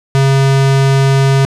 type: tone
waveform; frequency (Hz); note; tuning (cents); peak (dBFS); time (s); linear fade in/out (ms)
square; 136; C#3; -33; -8; 0.15-1.45; 0
effects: low-pass 8000 Hz 12 dB/octave